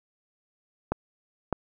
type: clicks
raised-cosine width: 1 ms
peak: -11 dBFS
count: 2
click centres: 0.92 / 1.527 s
effects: none